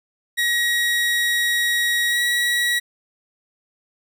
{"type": "tone with pitch glide", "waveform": "30% pulse", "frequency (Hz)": [1900, 1921], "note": ["A#6", "B6"], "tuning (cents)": [33, -48], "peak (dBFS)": -15, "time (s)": [0.37, 2.8], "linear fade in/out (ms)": 20, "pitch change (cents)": 19, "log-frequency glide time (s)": [2.09, 2.2], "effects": []}